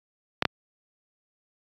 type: clicks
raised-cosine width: 0.3 ms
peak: -4 dBFS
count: 2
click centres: 0.424 / 0.453 s
effects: high-pass 100 Hz 12 dB/octave + AAC 32 kbps